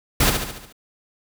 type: noise with echo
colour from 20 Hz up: pink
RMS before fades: -17 dBFS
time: 0.2-0.3 s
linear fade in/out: 5 ms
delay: 71 ms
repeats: 6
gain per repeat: -5 dB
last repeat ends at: 0.726 s
effects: none